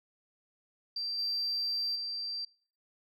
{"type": "tone with level steps", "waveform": "sine", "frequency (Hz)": 4699, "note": "D8", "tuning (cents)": 0, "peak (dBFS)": [-32, -29, -34], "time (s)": [0.96, 2.45], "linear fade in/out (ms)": 5, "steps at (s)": [1.18, 1.95], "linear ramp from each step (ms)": 10, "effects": ["noise-tail reverb RT60 0.5 s tail -24 dB re dry", "tanh soft clip ceiling -26 dBFS"]}